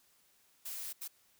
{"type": "noise bursts at uneven times", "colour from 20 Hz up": "blue", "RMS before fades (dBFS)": -42, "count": 2, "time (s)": [[0.65, 0.93], [1.01, 1.08]], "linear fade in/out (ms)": 10, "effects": ["white hiss -69 dBFS RMS until 1.39 s"]}